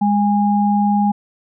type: tone pair together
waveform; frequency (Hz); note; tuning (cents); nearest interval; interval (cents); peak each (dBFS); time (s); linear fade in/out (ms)
sine; 205 / 820; G#3 / G#5; -22 / -22; 2 octaves; 2400; -14 / -17; 0.01-1.12; 10
effects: none